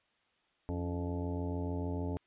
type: harmonic tone with a mistuned harmonic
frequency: 86.7 Hz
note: F2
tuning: 12 cents flat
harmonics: 1 / 2 / 3 / 4 / 5 / 6 / 7 / 8 / 9 / 10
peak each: -36 / -42 / -39 / -49 / -43 / -54 / -47 / -53 / -58 / -49 dBFS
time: 0.69-2.17 s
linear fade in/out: 0 ms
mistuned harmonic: 3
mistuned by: +89 cents
effects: white hiss -73 dBFS RMS until 2.26 s + resampled to 8000 Hz